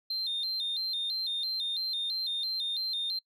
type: tone with vibrato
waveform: sine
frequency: 3886 Hz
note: B7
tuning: 29 cents flat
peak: -28 dBFS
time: 0.1-3.19 s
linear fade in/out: 5 ms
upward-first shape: square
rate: 3 Hz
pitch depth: 110 cents each way
effects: noise-tail reverb RT60 0.1 s tail -24 dB re dry + tanh soft clip ceiling -27 dBFS